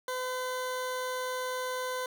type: tone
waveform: 20% pulse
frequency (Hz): 508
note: B4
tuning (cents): +49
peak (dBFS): -27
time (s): 0.08-2.06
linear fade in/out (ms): 2
effects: none